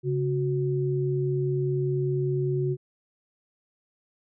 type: tone pair together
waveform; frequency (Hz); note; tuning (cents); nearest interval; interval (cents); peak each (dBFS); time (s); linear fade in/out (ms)
sine; 137.5 / 367.4; C#3 / F#4; -14 / -12; octave + perfect fourth; 1702; -25 / -27; 0.03-2.77; 50
effects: none